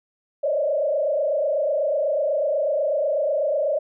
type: tone with frequency modulation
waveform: sine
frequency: 587.3 Hz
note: D5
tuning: in tune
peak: -19 dBFS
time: 0.43-3.79 s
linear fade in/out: 10 ms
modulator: 28.1 Hz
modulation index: 1.7
effects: none